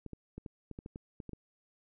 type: clicks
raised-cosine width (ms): 3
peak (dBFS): -30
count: 11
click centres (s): 0.063 / 0.133 / 0.38 / 0.462 / 0.713 / 0.789 / 0.861 / 0.959 / 1.202 / 1.293 / 1.333
effects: none